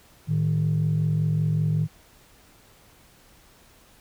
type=tone pair together; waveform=sine; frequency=110.28 / 155.56 Hz; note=A2 / D#3; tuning=+4 / 0 cents; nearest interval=tritone; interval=596 cents; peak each=-24 / -20 dBFS; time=0.27-1.88 s; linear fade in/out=50 ms; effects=tanh soft clip ceiling -16 dBFS + pink hiss -55 dBFS RMS until 4 s